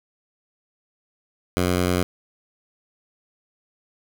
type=tone; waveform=10% pulse; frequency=90 Hz; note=F#2; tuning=47 cents flat; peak=-11 dBFS; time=1.57-2.03 s; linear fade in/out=0 ms; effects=none